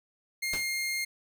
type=tone; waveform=sawtooth; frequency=2125 Hz; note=C7; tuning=26 cents sharp; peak=-26 dBFS; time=0.42-1.05 s; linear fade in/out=10 ms
type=noise with exponential decay; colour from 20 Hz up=pink; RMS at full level=-32 dBFS; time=0.53-0.68 s; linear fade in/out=5 ms; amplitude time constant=32 ms
effects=none